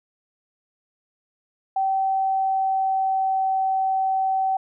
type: tone with pitch glide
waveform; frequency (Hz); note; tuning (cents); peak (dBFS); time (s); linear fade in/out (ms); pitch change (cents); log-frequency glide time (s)
sine; 771 to 765.7; G5 to G5; -29 to -41; -19; 1.76-4.57; 5; -12; 1.89-3.48
effects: none